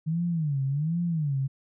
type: tone with vibrato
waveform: sine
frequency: 153 Hz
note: D#3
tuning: 29 cents flat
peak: -24 dBFS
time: 0.06-1.48 s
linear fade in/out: 20 ms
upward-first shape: sine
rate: 1.3 Hz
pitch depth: 220 cents each way
effects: none